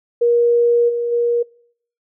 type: tone with level steps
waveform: sine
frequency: 474.5 Hz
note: A#4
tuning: 31 cents sharp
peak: -11 / -18 / -14 dBFS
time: 0.21-1.43 s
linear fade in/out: 10 ms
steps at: 0.88 / 1.11 s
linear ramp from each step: 20 ms
effects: noise-tail reverb RT60 0.6 s tail -24 dB re dry